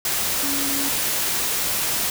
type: tone in noise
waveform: sine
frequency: 279.4 Hz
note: C#4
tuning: 14 cents sharp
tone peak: -28 dBFS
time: 0.43-0.89 s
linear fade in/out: 2 ms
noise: white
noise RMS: -23 dBFS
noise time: 0.05-2.1 s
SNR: -8 dB
effects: none